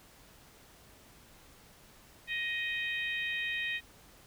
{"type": "harmonic tone", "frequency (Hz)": 625, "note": "D#5", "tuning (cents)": 8, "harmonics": [3, 4, 5, 6], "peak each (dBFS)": [-35, -36, -42, -43], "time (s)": [2.27, 3.81], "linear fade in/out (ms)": 50, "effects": ["pink hiss -58 dBFS RMS until 4.26 s"]}